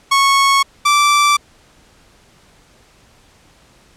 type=tone pair in turn; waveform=sawtooth; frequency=1102 / 1167.5 Hz; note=C#6 / D6; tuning=-11 / -11 cents; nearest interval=minor second; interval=100 cents; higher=second; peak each=-6 dBFS; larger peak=neither; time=0.11-0.63 / 0.85-1.37 s; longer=neither; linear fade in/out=10 ms; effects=pink hiss -50 dBFS RMS until 3.96 s + low-pass 9000 Hz 12 dB/octave